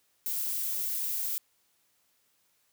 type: noise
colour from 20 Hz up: violet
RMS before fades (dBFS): -32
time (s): 0.26-1.38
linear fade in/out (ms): 0
effects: white hiss -71 dBFS RMS until 2.72 s + high-pass 60 Hz 12 dB/octave